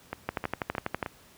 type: two click trains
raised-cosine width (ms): 0.5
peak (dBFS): -13 / -17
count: 10 / 4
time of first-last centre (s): 0.29-1.028 / 0.13-1.062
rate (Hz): 12.2 / 3.22
effects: pink hiss -56 dBFS RMS until 1.37 s + high-pass 60 Hz 12 dB/octave